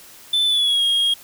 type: tone with pitch glide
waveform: triangle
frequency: 3520 to 3265 Hz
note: A7 to G#7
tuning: 0 to -30 cents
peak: -14 dBFS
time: 0.33-1.14 s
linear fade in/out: 5 ms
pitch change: -130 cents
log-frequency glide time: 0.46-0.83 s
effects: white hiss -44 dBFS RMS until 1.23 s